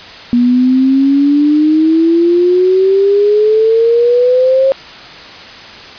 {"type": "exponential sweep", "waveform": "sine", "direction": "up", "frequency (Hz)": [239.5, 541], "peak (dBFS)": -6, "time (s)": [0.33, 4.72], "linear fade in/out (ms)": 0, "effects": ["white hiss -31 dBFS RMS until 5.98 s", "resampled to 11025 Hz"]}